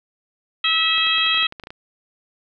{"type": "harmonic tone", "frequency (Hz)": 649, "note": "E5", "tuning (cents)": -27, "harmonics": [2, 3, 4, 5, 6], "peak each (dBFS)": [-25, -26, -22, -19, -24], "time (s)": [0.64, 1.47], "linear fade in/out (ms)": 5}
{"type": "clicks", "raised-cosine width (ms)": 0.3, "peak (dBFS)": -19, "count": 12, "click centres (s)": [0.98, 1.068, 1.182, 1.265, 1.345, 1.375, 1.427, 1.524, 1.598, 1.637, 1.671, 1.705]}
{"effects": []}